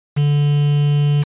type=tone with quantisation; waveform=triangle; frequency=145.6 Hz; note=D3; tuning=15 cents flat; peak=-10 dBFS; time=0.16-1.24 s; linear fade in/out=20 ms; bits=5; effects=resampled to 8000 Hz